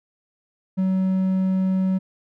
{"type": "tone", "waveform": "triangle", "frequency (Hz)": 188.4, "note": "F#3", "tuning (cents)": 32, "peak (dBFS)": -16, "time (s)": [0.77, 1.99], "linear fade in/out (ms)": 20, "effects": []}